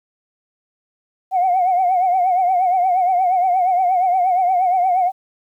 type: tone with vibrato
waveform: sine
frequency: 733 Hz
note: F#5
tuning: 16 cents flat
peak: -12 dBFS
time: 1.31-5.12 s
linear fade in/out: 50 ms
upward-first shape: triangle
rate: 8.5 Hz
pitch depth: 100 cents each way
effects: tanh soft clip ceiling -9 dBFS + 9-bit